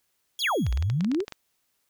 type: tone with exponential decay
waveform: sawtooth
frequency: 3322 Hz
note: G#7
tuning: in tune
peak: -28 dBFS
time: 0.39-1.04 s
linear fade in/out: 1 ms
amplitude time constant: 140 ms
type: exponential two-way sweep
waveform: sine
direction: down then up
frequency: 6272 to 54 to 450.1 Hz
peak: -22 dBFS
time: 0.39-1.25 s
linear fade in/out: 50 ms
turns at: 0.71 s
type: clicks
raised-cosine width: 0.2 ms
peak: -19 dBFS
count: 12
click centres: 0.666 / 0.726 / 0.774 / 0.825 / 0.9 / 1.008 / 1.046 / 1.116 / 1.147 / 1.204 / 1.281 / 1.323 s
effects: white hiss -73 dBFS RMS until 1.89 s